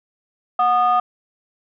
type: tone pair together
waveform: sine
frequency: 731 / 1228.2 Hz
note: F#5 / D#6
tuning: -21 / -23 cents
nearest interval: major sixth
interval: 898 cents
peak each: -15 dBFS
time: 0.59-1 s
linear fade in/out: 5 ms
effects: tanh soft clip ceiling -9 dBFS